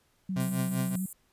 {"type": "tone with vibrato", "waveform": "sine", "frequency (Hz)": 185.7, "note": "F#3", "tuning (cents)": 7, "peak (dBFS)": -29, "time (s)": [0.29, 1.06], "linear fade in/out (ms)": 5, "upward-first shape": "triangle", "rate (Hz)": 9.8, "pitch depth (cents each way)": 47}
{"type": "tone with tremolo", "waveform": "30% pulse", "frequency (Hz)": 130, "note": "C3", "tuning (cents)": -11, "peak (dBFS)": -25, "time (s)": [0.36, 0.96], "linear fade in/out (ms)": 5, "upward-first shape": "triangle", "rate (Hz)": 5.1, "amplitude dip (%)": 85}
{"type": "high-pass noise", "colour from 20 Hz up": "pink", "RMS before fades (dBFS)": -42, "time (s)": [0.4, 1.13], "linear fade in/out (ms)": 2, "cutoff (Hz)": 7400, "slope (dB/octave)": 96}
{"effects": ["pink hiss -69 dBFS RMS until 1.32 s", "resampled to 32000 Hz"]}